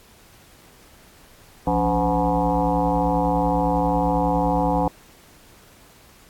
sine tone with frequency modulation, 509 Hz, C5, 48 cents flat, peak -17 dBFS, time 1.67-4.88 s, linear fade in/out 2 ms, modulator 112 Hz, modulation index 3.8, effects pink hiss -51 dBFS RMS until 6.29 s + AAC 64 kbps

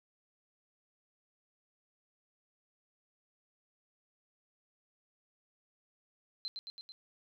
sine tone with echo, 4100 Hz, C8, 36 cents flat, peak -36 dBFS, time 6.45-6.48 s, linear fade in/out 0 ms, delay 110 ms, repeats 4, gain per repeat -3 dB, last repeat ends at 6.92 s, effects none

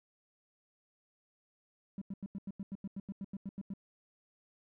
triangle tone bursts, 196 Hz, G3, in tune, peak -34 dBFS, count 15, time 1.98-3.737 s, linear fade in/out 2 ms, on 35 ms, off 88 ms, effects tanh soft clip ceiling -34 dBFS

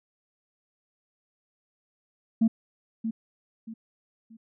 sine tone with echo, 224.7 Hz, A3, 37 cents sharp, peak -16 dBFS, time 2.41-2.48 s, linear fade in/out 10 ms, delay 630 ms, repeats 3, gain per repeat -10 dB, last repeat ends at 4.37 s, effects tanh soft clip ceiling -15 dBFS

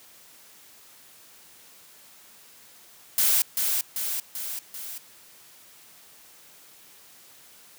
blue noise with echo, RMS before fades -21 dBFS, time 3.18-3.42 s, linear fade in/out 2 ms, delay 390 ms, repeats 4, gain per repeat -4 dB, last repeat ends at 4.98 s, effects white hiss -52 dBFS RMS until 7.78 s + high-pass 100 Hz 12 dB/octave

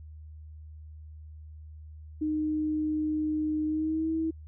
sine tone with pitch glide, 307.2 to 321.7 Hz, D#4 to E4, -22 to -42 cents, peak -26 dBFS, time 2.21-4.31 s, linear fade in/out 10 ms, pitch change +80 cents, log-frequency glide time 3.66-4.1 s, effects added 77 Hz sine -43 dBFS peak until 4.47 s

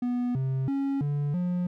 triangle tone with pitch steps, 245.1 / 132.6 / 275.6 / 144.8 / 178.3 Hz, B3 / C3 / C#4 / D3 / F3, -13 / +23 / -10 / -24 / +36 cents, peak -23 dBFS, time 0.02-1.67 s, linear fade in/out 5 ms, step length 330 ms, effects none

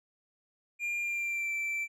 triangle tone with pitch glide, 2400 to 2336 Hz, D7 to D7, +37 to -10 cents, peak -29 dBFS, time 0.79-1.88 s, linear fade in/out 50 ms, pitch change -47 cents, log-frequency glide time 1.02-1.53 s, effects none

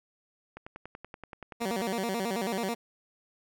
click train, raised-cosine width 0.5 ms, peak -27 dBFS, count 14, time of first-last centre 0.57-1.808 s, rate 10.5 Hz
15% pulse tone with vibrato, 211.3 Hz, G#3, 30 cents sharp, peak -23 dBFS, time 1.6-2.75 s, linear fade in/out 20 ms, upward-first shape square, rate 9.2 Hz, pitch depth 180 cents each way
effects none

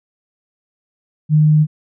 sine tone, 152.9 Hz, D#3, 30 cents flat, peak -8 dBFS, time 1.29-1.67 s, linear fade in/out 50 ms, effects none

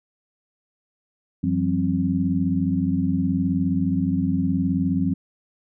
sine tone cluster, 92.1 / 171.4 / 190.6 / 265.7 Hz, F#2 / F3 / G3 / C4, -7 / -32 / -48 / +27 cents, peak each -28 / -25 / -24 / -23 dBFS, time 1.43-5.14 s, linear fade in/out 10 ms, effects none

